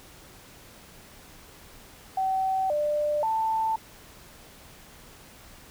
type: tone with pitch steps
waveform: sine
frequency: 763 / 595 / 887 Hz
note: G5 / D5 / A5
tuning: -47 / +22 / +14 cents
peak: -23 dBFS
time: 2.17-3.76 s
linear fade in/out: 5 ms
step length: 530 ms
effects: pink hiss -50 dBFS RMS until 5.7 s